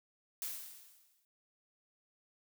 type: noise with exponential decay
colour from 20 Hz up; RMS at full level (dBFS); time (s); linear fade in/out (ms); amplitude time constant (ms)
blue; -38; 0.42-1.25; 1; 180
effects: none